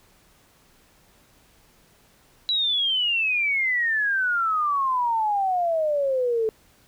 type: exponential sweep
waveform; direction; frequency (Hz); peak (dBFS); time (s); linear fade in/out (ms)
sine; down; 3951 to 433.2; -20; 2.49-6.49; 0
effects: pink hiss -58 dBFS RMS until 6.87 s